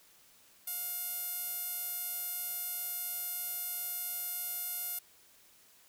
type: tone with band-pass filter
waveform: sawtooth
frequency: 709 Hz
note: F5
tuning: 26 cents sharp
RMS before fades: -38 dBFS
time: 0.67-4.99 s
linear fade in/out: 5 ms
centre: 12000 Hz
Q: 5.1
effects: white hiss -62 dBFS RMS until 5.88 s